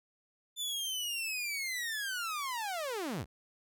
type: linear sweep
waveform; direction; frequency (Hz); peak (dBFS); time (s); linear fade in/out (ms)
sawtooth; down; 3542 to 48.86; -31; 0.56-3.26; 50
effects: none